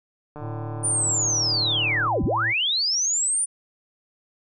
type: click train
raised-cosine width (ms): 1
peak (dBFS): -24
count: 257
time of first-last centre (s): 0.36-2.078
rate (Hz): 149
type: harmonic tone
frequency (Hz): 111.7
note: A2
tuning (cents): +27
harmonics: 1 / 3 / 5 / 7 / 9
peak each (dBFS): -30 / -39 / -46 / -44 / -48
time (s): 0.39-2.54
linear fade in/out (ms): 50
type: linear two-way sweep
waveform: sine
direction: down then up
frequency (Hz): 9460 to 34.65 to 9460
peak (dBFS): -20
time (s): 0.83-3.46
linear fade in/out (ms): 20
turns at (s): 2.24
effects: none